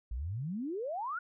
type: exponential sweep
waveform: sine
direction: up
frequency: 52.4 to 1480 Hz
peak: -34 dBFS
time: 0.11-1.19 s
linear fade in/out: 5 ms
effects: none